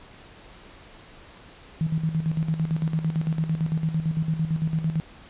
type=tone with tremolo; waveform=sine; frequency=160 Hz; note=D#3; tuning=49 cents sharp; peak=-20 dBFS; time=1.81-5 s; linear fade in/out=0 ms; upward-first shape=square; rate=8.9 Hz; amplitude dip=65%; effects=pink hiss -48 dBFS RMS until 5.29 s + resampled to 8000 Hz